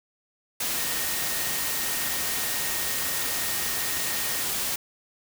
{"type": "tone in noise", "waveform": "sine", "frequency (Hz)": 1856, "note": "A#6", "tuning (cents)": -8, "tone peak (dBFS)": -38, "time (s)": [0.77, 4.42], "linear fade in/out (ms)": 5, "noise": "white", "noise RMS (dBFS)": -28, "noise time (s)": [0.6, 4.76], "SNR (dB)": -13, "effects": []}